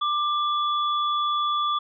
sine tone pair together, 1186 / 3425 Hz, D6 / A7, +17 / -47 cents, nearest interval octave + tritone, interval 1836 cents, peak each -22 / -29 dBFS, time 0.01-1.79 s, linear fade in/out 10 ms, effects none

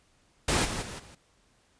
pink noise with level steps, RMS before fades -25 / -33 / -40 / -51 dBFS, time 0.48-1.15 s, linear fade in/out 5 ms, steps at 0.64 / 0.81 / 0.98 s, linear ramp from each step 20 ms, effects pink hiss -66 dBFS RMS until 1.79 s + resampled to 22050 Hz

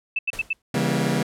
sine tone bursts, 2637 Hz, E7, in tune, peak -20 dBFS, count 4, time 0.16-0.531 s, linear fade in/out 5 ms, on 29 ms, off 85 ms
pink noise with exponential decay, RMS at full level -33 dBFS, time 0.33-0.62 s, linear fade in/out 2 ms, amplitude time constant 61 ms
sawtooth chord, C# diminished seventh, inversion none, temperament just, 138.59 / 166.31 / 199.57 / 239.5 Hz, C#3 / E3 / G3 / Bb3, 0 / +16 / +31 / +47 cents, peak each -22 dBFS, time 0.74-1.23 s, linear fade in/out 5 ms
effects low-pass 12000 Hz 12 dB/octave

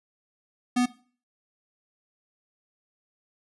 square tone, 246.9 Hz, B3, in tune, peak -21 dBFS, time 0.76-0.86 s, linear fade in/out 10 ms, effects noise-tail reverb RT60 0.4 s tail -17 dB re dry + resampled to 24000 Hz

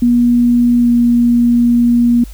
sine tone with pitch glide, 240.7 to 238.6 Hz, B3 to A#3, -44 to +41 cents, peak -7 dBFS, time 0.02-2.24 s, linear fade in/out 5 ms, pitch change -15 cents, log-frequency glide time 0.8-0.89 s, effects added 50 Hz sine -28 dBFS peak until 2.33 s + white hiss -43 dBFS RMS until 2.33 s

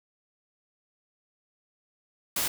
white noise, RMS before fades -28 dBFS, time 2.36-2.48 s, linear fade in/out 5 ms, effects none

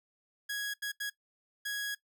sawtooth tone bursts at uneven times, 1661.2 Hz, G#6, in tune, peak -30 dBFS, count 4, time 0.49-0.74 / 0.82-0.92 / 1-1.1 / 1.65-1.95 s, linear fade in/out 10 ms, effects noise-tail reverb RT60 0.1 s tail -18 dB re dry

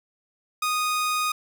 sawtooth tone, 1240 Hz, D#6, 6 cents flat, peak -19 dBFS, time 0.62-1.32 s, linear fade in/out 5 ms, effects none

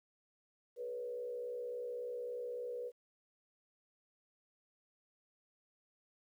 sine tone with frequency modulation, 487.2 Hz, B4, 24 cents flat, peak -39 dBFS, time 0.76-2.92 s, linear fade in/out 50 ms, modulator 63.6 Hz, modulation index 0.62, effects 12-bit

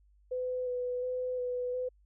sine tone with vibrato, 500 Hz, B4, 21 cents sharp, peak -31 dBFS, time 0.31-1.89 s, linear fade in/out 10 ms, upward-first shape square, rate 1.4 Hz, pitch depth 15 cents each way, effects added 50 Hz sine -61 dBFS peak until 2.05 s

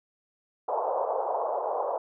pink band-pass noise, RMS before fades -29 dBFS, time 0.68-1.98 s, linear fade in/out 5 ms, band 470 to 1000 Hz, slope 48 dB/octave, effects none

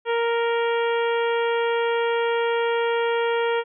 harmonic tone, 466.2 Hz, A#4, in tune, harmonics 1 / 2 / 3 / 4 / 5 / 6 / 7, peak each -21 / -27 / -31 / -33 / -35 / -37 / -38 dBFS, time 0.05-3.64 s, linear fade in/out 50 ms, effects none

